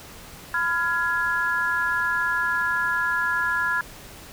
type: chord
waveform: sine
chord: F diminished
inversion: second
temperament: just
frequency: 1005.8 / 1396.9 / 1676.3 Hz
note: Cb6 / F6 / Ab6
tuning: +31 / 0 / +16 cents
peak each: -28 / -25 / -24 dBFS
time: 0.54-3.81 s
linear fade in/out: 2 ms
effects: pink hiss -43 dBFS RMS until 4.32 s